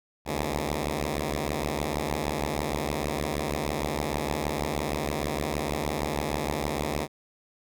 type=beating tone pair; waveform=5% pulse; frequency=70.9 / 77.3 Hz; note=C#2 / D#2; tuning=+40 / -11 cents; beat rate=6.4 Hz; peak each=-19 / -19 dBFS; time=0.25-7.08 s; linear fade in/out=50 ms; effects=none